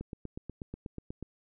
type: click train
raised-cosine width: 3 ms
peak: -26 dBFS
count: 11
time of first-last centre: 0.01-1.227 s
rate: 8.22 Hz
effects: none